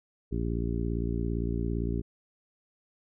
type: harmonic tone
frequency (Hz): 57.6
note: A#1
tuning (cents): -20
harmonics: 1 / 2 / 3 / 4 / 5 / 6 / 7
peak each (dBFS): -31 / -34 / -36 / -37 / -38 / -39 / -39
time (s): 0.31-2.02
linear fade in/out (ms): 20
effects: none